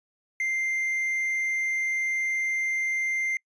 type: tone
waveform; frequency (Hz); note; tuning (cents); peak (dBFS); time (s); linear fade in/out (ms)
triangle; 2093; C7; 0; -23; 0.4-3.37; 2
effects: noise-tail reverb RT60 0.1 s tail -26 dB re dry + resampled to 22050 Hz